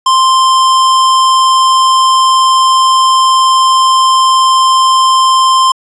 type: tone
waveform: square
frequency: 1046.5 Hz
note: C6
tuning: in tune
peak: -6 dBFS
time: 0.06-5.72 s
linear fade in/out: 5 ms
effects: resampled to 22050 Hz + 8-bit